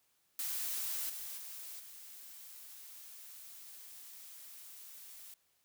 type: noise with level steps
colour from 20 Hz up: blue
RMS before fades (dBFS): -38 / -44 / -47 / -52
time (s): 0.39-5.34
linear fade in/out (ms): 2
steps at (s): 1.09 / 1.37 / 1.79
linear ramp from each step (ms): 10
effects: white hiss -75 dBFS RMS until 5.64 s